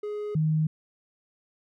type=tone pair in turn; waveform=triangle / sine; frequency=417.9 / 156.15 Hz; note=G#4 / D#3; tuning=+11 / +7 cents; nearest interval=octave + perfect fourth; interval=1704 cents; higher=first; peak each=-28 / -21 dBFS; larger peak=second; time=0.03-0.35 / 0.35-0.67 s; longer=neither; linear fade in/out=5 ms; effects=none